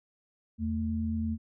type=tone pair together; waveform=sine; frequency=82.7 / 222.7 Hz; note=E2 / A3; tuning=+6 / +21 cents; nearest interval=octave + perfect fourth; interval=1715 cents; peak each=-32 / -30 dBFS; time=0.58-1.38 s; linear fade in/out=50 ms; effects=none